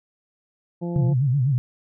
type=harmonic tone; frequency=172.4 Hz; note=F3; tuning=22 cents flat; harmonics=1 / 2 / 3 / 4 / 5; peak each=-26 / -31 / -36 / -42 / -43 dBFS; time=0.81-1.14 s; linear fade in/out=20 ms
type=tone with vibrato; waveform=sine; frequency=133.4 Hz; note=C3; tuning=34 cents sharp; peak=-17 dBFS; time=0.96-1.58 s; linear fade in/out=0 ms; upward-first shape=sine; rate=8 Hz; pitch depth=160 cents each way
effects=none